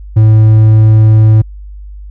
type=tone with hard clipping; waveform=triangle; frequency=109 Hz; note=A2; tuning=16 cents flat; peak=-3 dBFS; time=0.16-1.42 s; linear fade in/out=10 ms; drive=6 dB; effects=added 50 Hz sine -25 dBFS peak until 2.1 s